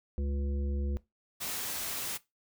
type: harmonic tone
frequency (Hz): 70.3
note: C#2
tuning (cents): +25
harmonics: 1 / 3 / 5 / 7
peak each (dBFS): -30 / -40 / -44 / -47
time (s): 0.18-0.97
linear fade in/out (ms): 0
type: noise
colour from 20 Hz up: white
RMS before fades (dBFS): -36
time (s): 1.4-2.18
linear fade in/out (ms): 20
effects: noise-tail reverb RT60 0.2 s tail -19 dB re dry